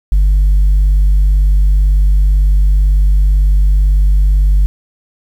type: tone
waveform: sine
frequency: 49 Hz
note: G1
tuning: in tune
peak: -4 dBFS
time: 0.12-4.66 s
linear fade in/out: 0 ms
effects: tanh soft clip ceiling -5 dBFS + 7-bit